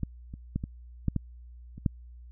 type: clicks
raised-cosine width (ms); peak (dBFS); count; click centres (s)
5; -17 / -28 / -16 / -21 / -13 / -15 / -29 / -12; 8; 0.033 / 0.339 / 0.56 / 0.639 / 1.083 / 1.163 / 1.78 / 1.862
effects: added 60 Hz sine -45 dBFS peak until 2.31 s